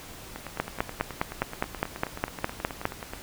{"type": "two click trains", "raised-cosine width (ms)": 0.5, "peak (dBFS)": [-20, -9], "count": [27, 12], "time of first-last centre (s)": [[0.36, 3.135], [0.6, 2.854]], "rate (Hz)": [9.37, 4.88], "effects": ["pink hiss -44 dBFS RMS until 3.22 s"]}